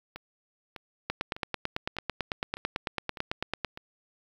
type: two click trains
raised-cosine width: 0.3 ms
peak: -13 / -24 dBFS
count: 24 / 7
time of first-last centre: 1.1-3.647 / 0.16-3.774 s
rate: 9.03 / 1.66 Hz
effects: 8-bit